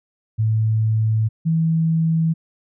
sine tone pair in turn, 110 / 162.5 Hz, A2 / E3, 0 / -24 cents, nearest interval perfect fifth, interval 676 cents, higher second, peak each -15 dBFS, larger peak neither, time 0.38-1.29 / 1.45-2.34 s, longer first, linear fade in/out 20 ms, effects none

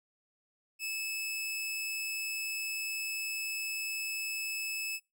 sawtooth tone, 2607 Hz, E7, 20 cents flat, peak -31 dBFS, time 0.79-5 s, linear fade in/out 50 ms, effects noise-tail reverb RT60 0.2 s tail -19 dB re dry

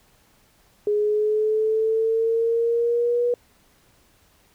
sine exponential sweep, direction up, 415.3 to 485.5 Hz, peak -18 dBFS, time 0.87-3.34 s, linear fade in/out 2 ms, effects pink hiss -59 dBFS RMS until 4.54 s

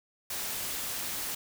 white noise, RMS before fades -35 dBFS, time 0.3-1.35 s, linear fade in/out 5 ms, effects none

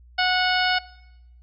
harmonic tone, 734 Hz, F#5, 14 cents flat, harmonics 1 / 2 / 3 / 4 / 5 / 6 / 7, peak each -23 / -23 / -27 / -27 / -32 / -29 / -32 dBFS, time 0.18-0.79 s, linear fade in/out 10 ms, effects noise-tail reverb RT60 0.9 s tail -21 dB re dry + added 60 Hz sine -47 dBFS peak until 1.42 s

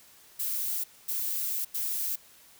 violet noise bursts at uneven times, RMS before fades -31 dBFS, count 3, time 0.39-0.84 / 1.08-1.65 / 1.74-2.16 s, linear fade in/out 10 ms, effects white hiss -56 dBFS RMS until 2.59 s

